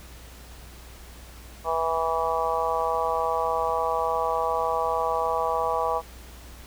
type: harmonic tone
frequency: 163.4 Hz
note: E3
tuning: 15 cents flat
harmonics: 3 / 4 / 5 / 6 / 7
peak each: -29 / -29 / -29 / -29 / -29 dBFS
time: 1.64-6.02 s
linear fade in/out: 50 ms
effects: added 60 Hz sine -44 dBFS peak until 6.66 s + pink hiss -48 dBFS RMS until 6.66 s